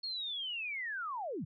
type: linear sweep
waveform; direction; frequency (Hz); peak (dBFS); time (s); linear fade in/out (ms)
sine; down; 4357 to 109.1; -36; 0.03-1.45; 10
effects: none